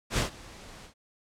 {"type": "noise with ADSR envelope", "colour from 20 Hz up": "pink", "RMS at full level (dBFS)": -25, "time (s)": [0.1, 0.94], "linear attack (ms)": 79, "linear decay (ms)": 120, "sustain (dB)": -22, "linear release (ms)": 95, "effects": ["low-pass 8000 Hz 12 dB/octave"]}